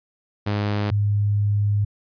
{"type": "tone pair in turn", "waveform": ["sawtooth", "sine"], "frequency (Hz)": [103.3, 102.86], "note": ["G#2", "G#2"], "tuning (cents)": [-9, -16], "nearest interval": "unison", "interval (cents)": 7, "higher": "first", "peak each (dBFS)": -17, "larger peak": "neither", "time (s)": [[0.46, 0.91], [0.91, 1.85]], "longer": "second", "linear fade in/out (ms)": 10, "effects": ["resampled to 11025 Hz"]}